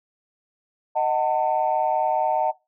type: chord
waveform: sine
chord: D# diminished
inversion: none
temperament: just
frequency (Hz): 622.3 / 746.7 / 896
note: D#5 / F#5 / A5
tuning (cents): 0 / +16 / +31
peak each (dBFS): -24 / -22 / -22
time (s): 0.95-2.52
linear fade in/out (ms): 20
effects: noise-tail reverb RT60 0.2 s tail -18 dB re dry + tanh soft clip ceiling -11 dBFS